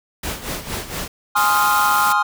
pink noise with tremolo, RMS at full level -25 dBFS, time 0.23-1.08 s, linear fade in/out 5 ms, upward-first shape sine, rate 4.3 Hz, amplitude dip 70%
triangle chord, F minor seventh, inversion first, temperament equal, 830.6 / 1046.5 / 1244.5 / 1396.9 Hz, Ab5 / C6 / Eb6 / F6, 0 / 0 / 0 / 0 cents, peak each -18 dBFS, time 1.35-2.23 s, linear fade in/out 10 ms
white noise, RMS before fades -25 dBFS, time 1.36-2.13 s, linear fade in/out 10 ms
effects none

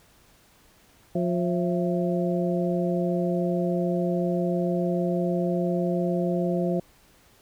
harmonic tone with a mistuned harmonic, 177.3 Hz, F3, 26 cents sharp, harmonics 1 / 2 / 3 / 4, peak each -25 / -28 / -30 / -31 dBFS, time 1.15-6.8 s, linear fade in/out 5 ms, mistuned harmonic 4, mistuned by -100 cents, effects pink hiss -58 dBFS RMS until 7.41 s

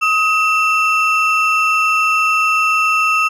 triangle ring-modulated tone, 1975.5 Hz, B6, in tune, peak -7 dBFS, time 0.01-3.29 s, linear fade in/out 20 ms, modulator 711 Hz, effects none

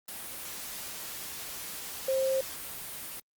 sine tone in noise, 530 Hz, C5, 22 cents sharp, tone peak -25 dBFS, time 2.08-2.41 s, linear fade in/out 5 ms, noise white, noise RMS -40 dBFS, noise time 0.08-3.2 s, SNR +12 dB, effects Opus 32 kbps

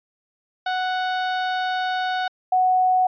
30% pulse / sine tone pair in turn, 740 / 740 Hz, F#5 / F#5, 0 / 0 cents, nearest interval unison, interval 0 cents, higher neither, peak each -19 / -15 dBFS, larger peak second, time 0.66-2.28 / 2.52-3.07 s, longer first, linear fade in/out 5 ms, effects resampled to 11025 Hz

